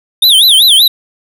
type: tone with vibrato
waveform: square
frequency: 3520 Hz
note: A7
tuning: in tune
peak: -4 dBFS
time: 0.22-0.88 s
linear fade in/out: 5 ms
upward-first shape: sine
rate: 5.2 Hz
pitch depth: 240 cents each way
effects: none